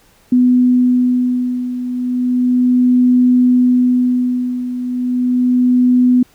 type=beating tone pair; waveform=sine; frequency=249.1 / 249.44 Hz; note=B3 / B3; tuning=+15 / +17 cents; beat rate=0.34 Hz; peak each=-11 / -16 dBFS; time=0.32-6.23 s; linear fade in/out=5 ms; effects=pink hiss -51 dBFS RMS until 6.34 s